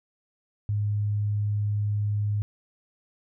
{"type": "tone", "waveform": "sine", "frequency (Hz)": 103.83, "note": "G#2", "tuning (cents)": 0, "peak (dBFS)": -23, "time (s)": [0.69, 2.42], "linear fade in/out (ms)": 0, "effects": []}